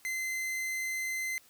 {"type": "tone", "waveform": "45% pulse", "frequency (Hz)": 2064, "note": "C7", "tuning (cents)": -24, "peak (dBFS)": -32, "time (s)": [0.05, 1.38], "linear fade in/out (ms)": 0, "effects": ["white hiss -61 dBFS RMS until 1.49 s"]}